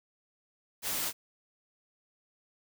white noise, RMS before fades -33 dBFS, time 0.82-1.13 s, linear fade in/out 50 ms, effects none

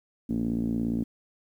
5% pulse tone with low-pass filter, 57.3 Hz, A#1, 29 cents flat, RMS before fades -28 dBFS, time 0.29-1.04 s, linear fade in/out 10 ms, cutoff 250 Hz, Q 5.5, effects 10-bit

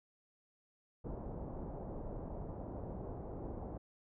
pink low-pass noise, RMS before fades -44 dBFS, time 1.04-3.78 s, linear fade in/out 10 ms, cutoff 790 Hz, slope 24 dB/octave, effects none

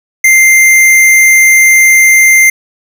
square tone, 2093 Hz, C7, in tune, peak -3 dBFS, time 0.24-2.5 s, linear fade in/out 5 ms, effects none

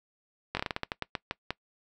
slowing click train, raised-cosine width 0.3 ms, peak -14 dBFS, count 13, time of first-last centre 0.55-1.506 s, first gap 20 ms, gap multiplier 1.23, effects noise-tail reverb RT60 0.1 s tail -22 dB re dry

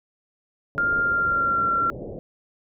white low-pass noise, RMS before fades -35 dBFS, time 0.75-2.19 s, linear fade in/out 0 ms, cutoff 610 Hz, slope 48 dB/octave
sine tone with pitch glide, 1400 to 1367.2 Hz, F6 to F6, +4 to -37 cents, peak -19 dBFS, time 0.78-1.9 s, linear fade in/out 0 ms, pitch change -41 cents, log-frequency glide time 1.02-1.68 s
effects none

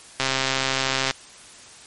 click train, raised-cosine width 0.2 ms, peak -4 dBFS, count 122, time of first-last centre 0.2-1.11 s, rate 133 Hz, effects white hiss -45 dBFS RMS until 1.86 s + MP3 48 kbps

